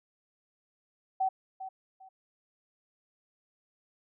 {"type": "tone with echo", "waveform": "sine", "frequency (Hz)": 761, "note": "F#5", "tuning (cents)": 48, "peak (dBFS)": -25, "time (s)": [1.2, 1.29], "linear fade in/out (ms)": 10, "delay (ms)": 400, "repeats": 2, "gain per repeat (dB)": -12, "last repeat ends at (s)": 2.09, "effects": []}